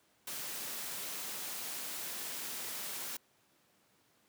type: noise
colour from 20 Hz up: white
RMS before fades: -41 dBFS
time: 0.27-3.17 s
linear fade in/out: 5 ms
effects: pink hiss -70 dBFS RMS until 4.28 s + high-pass 150 Hz 12 dB/octave